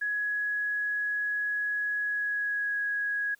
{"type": "tone with pitch glide", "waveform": "sine", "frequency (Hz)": [1676, 1660.6], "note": ["G#6", "G#6"], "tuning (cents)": [15, -1], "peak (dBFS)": -27, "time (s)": [0.01, 3.35], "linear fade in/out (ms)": 10, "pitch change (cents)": -16, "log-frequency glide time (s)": [2.02, 2.78], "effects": ["white hiss -66 dBFS RMS until 3.39 s"]}